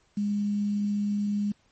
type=tone with quantisation; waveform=sine; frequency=205.4 Hz; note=G#3; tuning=19 cents flat; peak=-24 dBFS; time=0.17-1.52 s; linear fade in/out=5 ms; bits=8; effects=pink hiss -66 dBFS RMS until 1.71 s + MP3 32 kbps